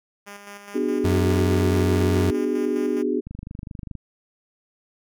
5% pulse tone with tremolo, 202.7 Hz, G#3, 42 cents flat, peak -26 dBFS, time 0.26-3.03 s, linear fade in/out 20 ms, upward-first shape square, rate 4.8 Hz, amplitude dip 45%
sine chord, G# half-diminished seventh, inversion first, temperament just, 249.2 / 299 / 373.8 / 415.3 Hz, B3 / D4 / F#4 / G#4, +16 / +31 / +18 / 0 cents, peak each -26 dBFS, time 0.74-3.21 s, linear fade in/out 20 ms
35% pulse tone, 91.5 Hz, F#2, 19 cents flat, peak -18 dBFS, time 1.04-2.31 s, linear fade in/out 10 ms
click train, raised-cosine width 5 ms, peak -22 dBFS, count 18, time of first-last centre 3.27-3.953 s, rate 24.9 Hz
effects none

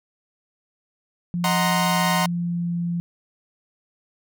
sine tone with pitch glide, 174.61 to 172.11 Hz, F3 to F3, 0 to -25 cents, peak -22 dBFS, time 1.34-3 s, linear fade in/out 0 ms, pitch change -25 cents, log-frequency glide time 1.71-2.74 s
sawtooth chord, C half-diminished seventh, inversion first, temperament equal, 622.3 / 740 / 932.3 / 1046.5 Hz, Eb5 / Gb5 / Bb5 / C6, 0 / 0 / 0 / 0 cents, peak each -25 / -22 / -21 / -21 dBFS, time 1.44-2.26 s, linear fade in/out 2 ms
effects none

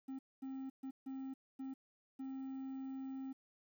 triangle tone bursts at uneven times, 266.5 Hz, C4, 32 cents sharp, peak -40 dBFS, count 6, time 0.08-0.19 / 0.42-0.7 / 0.83-0.91 / 1.06-1.34 / 1.59-1.74 / 2.19-3.33 s, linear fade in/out 10 ms, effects 12-bit

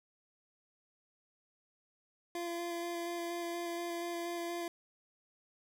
25% pulse tone with vibrato, 343.1 Hz, F4, 31 cents flat, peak -33 dBFS, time 2.35-4.68 s, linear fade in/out 2 ms, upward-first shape square, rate 4.2 Hz, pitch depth 10 cents each way, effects none

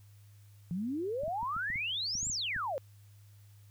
sine exponential two-way sweep, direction up then down, 164.81 to 7740 to 504 Hz, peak -32 dBFS, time 0.71-2.78 s, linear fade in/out 0 ms, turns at 2.29 s
clicks, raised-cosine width 5 ms, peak -33 dBFS, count 11, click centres 1.235 / 1.28 / 1.43 / 1.565 / 1.702 / 1.758 / 2.153 / 2.23 / 2.269 / 2.299 / 2.563 s
effects added 102 Hz sine -54 dBFS peak until 3.7 s + white hiss -68 dBFS RMS until 3.7 s

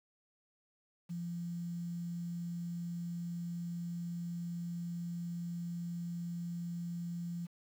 sine tone with quantisation, 172.1 Hz, F3, 25 cents flat, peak -37 dBFS, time 1.09-7.47 s, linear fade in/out 20 ms, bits 10, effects none

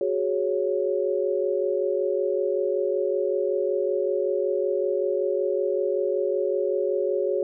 sine chord, F# suspended second, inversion none, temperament equal, 370 / 415.3 / 554.4 Hz, F#4 / G#4 / C#5, 0 / 0 / 0 cents, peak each -26 / -26 / -26 dBFS, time 0.01-7.43 s, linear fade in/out 2 ms, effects none

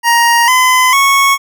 25% pulse tone with pitch steps, 939 / 1018.1 / 1103.8 Hz, A#5 / C6 / C#6, +12 / -48 / -8 cents, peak -3 dBFS, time 0.03-1.38 s, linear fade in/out 50 ms, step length 450 ms, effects none

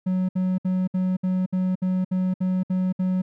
triangle tone bursts, 185 Hz, F#3, in tune, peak -18 dBFS, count 11, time 0.06-3.22 s, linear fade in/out 10 ms, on 230 ms, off 63 ms, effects none

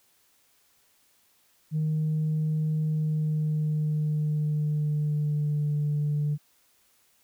sine tone with pitch glide, 155.2 to 147.93 Hz, D#3 to D3, -4 to +13 cents, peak -22 dBFS, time 1.71-6.38 s, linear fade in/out 50 ms, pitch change -83 cents, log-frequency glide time 2.82-5.75 s, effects tanh soft clip ceiling -21 dBFS + white hiss -65 dBFS RMS until 7.23 s

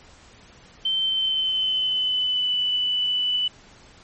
sine tone with pitch glide, 3100 to 2982 Hz, G7 to F#7, -20 to +13 cents, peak -20 dBFS, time 0.85-3.48 s, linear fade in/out 5 ms, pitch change -67 cents, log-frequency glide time 1.03-2.54 s, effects pink hiss -50 dBFS RMS until 4.03 s + MP3 32 kbps

